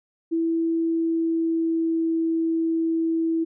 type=tone with pitch glide; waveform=sine; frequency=329.6 to 327.3 Hz; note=E4 to E4; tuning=0 to -12 cents; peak=-20 dBFS; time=0.31-3.45 s; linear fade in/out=20 ms; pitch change=-12 cents; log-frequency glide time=0.76-2.1 s; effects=none